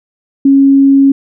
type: tone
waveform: sine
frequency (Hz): 274.5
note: C#4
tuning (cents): -17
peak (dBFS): -3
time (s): 0.45-1.12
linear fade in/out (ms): 5
effects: none